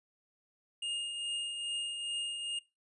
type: tone with tremolo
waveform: square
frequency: 2836 Hz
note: F7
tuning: 26 cents sharp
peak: -34 dBFS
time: 0.82-2.59 s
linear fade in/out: 5 ms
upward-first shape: triangle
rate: 2.4 Hz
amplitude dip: 45%
effects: noise-tail reverb RT60 0.2 s tail -17 dB re dry + resampled to 24000 Hz